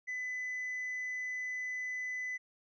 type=tone with tanh clipping; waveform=sine; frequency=2005 Hz; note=B6; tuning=26 cents sharp; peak=-36 dBFS; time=0.07-2.38 s; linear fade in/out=20 ms; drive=1 dB; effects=none

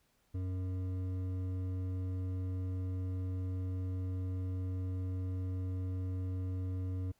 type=tone with hard clipping; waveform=sine; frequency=92.5 Hz; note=F#2; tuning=in tune; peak=-36 dBFS; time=0.34-7.12 s; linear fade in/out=10 ms; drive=9 dB; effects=pink hiss -74 dBFS RMS until 7.19 s

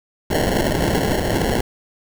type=noise with sample-and-hold; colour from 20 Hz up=white; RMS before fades=-19 dBFS; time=0.3-1.61 s; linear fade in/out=5 ms; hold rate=1225 Hz; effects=none

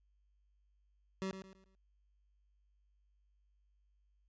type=tone with echo; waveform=25% pulse; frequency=190.9 Hz; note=G3; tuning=46 cents flat; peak=-33 dBFS; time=1.22-1.31 s; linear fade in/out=0 ms; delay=110 ms; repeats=4; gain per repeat=-9 dB; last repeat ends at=1.75 s; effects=added 50 Hz sine -70 dBFS peak until 4.28 s + resampled to 16000 Hz

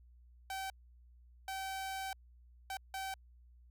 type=tone bursts at uneven times; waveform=sawtooth; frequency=770 Hz; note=G5; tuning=31 cents flat; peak=-35 dBFS; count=4; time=0.5-0.7 / 1.48-2.13 / 2.7-2.77 / 2.94-3.14 s; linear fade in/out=2 ms; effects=added 60 Hz sine -58 dBFS peak until 3.7 s

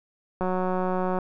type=click train; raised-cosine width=1 ms; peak=-14 dBFS; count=144; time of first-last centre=0.41-1.187 s; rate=184 Hz; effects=none

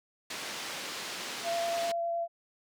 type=band-pass noise; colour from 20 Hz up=white; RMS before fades=-39 dBFS; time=0.3-1.92 s; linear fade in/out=5 ms; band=190 to 4900 Hz; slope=12 dB/octave
type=tone with vibrato; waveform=sine; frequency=680 Hz; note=F5; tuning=46 cents flat; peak=-29 dBFS; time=1.43-2.28 s; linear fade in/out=50 ms; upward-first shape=sine; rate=9.8 Hz; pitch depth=9 cents each way
effects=none

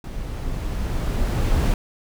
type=noise with level ramp; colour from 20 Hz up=brown; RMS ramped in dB=-31 to -17 dBFS; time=0.04-1.74 s; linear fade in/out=2 ms; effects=none

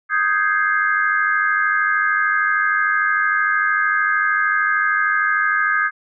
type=chord; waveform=sine; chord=Ab major seventh; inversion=second; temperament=equal; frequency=1244.5 / 1568 / 1661.2 / 2093 Hz; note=Eb6 / G6 / Ab6 / C7; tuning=0 / 0 / 0 / 0 cents; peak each=-20 / -20 / -20 / -26 dBFS; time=0.09-5.91 s; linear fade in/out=50 ms; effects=none

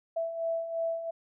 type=beating tone pair; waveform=sine; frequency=659.3 / 662.2 Hz; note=E5 / E5; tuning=0 / +8 cents; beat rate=2.9 Hz; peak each=-37 / -30 dBFS; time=0.16-1.11 s; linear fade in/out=10 ms; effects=none

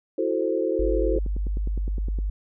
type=chord; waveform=sine; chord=F# half-diminished seventh; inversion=third; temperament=equal; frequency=329.6 / 370 / 440 / 523.3 Hz; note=E4 / F#4 / A4 / C5; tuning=0 / 0 / 0 / 0 cents; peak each=-27 dBFS; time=0.18-1.19 s; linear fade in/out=5 ms
type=tone; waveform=sine; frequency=50.1 Hz; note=G1; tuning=38 cents sharp; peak=-23 dBFS; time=0.79-2.3 s; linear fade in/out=5 ms
type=click train; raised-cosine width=3 ms; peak=-22 dBFS; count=11; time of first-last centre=1.16-2.188 s; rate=9.73 Hz
effects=none

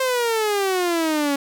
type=exponential sweep; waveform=sawtooth; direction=down; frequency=529 to 277.2 Hz; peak=-15 dBFS; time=0-1.36 s; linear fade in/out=5 ms; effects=none

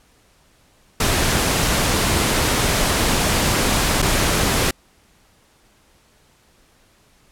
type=noise with dropouts; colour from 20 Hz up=pink; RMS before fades=-18 dBFS; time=1-4.71 s; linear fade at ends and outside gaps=5 ms; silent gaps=4.02-4.024 s; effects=pink hiss -56 dBFS RMS until 7.31 s + low-pass 12000 Hz 12 dB/octave

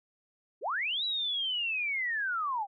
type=linear two-way sweep; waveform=sine; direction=up then down; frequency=318.7 to 3951 to 760 Hz; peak=-29 dBFS; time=0.61-2.67 s; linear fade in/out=50 ms; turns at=1.04 s; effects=none

